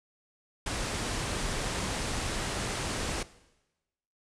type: low-pass noise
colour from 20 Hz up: pink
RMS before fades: -33 dBFS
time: 0.66-3.23 s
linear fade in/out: 5 ms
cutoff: 9900 Hz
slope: 48 dB/octave
effects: noise-tail reverb RT60 1.0 s tail -18 dB re dry